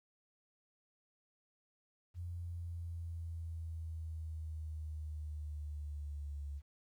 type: linear sweep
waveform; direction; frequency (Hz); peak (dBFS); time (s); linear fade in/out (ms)
sine; down; 87.31 to 71.1; -40; 2.14-6.62; 50
effects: 12-bit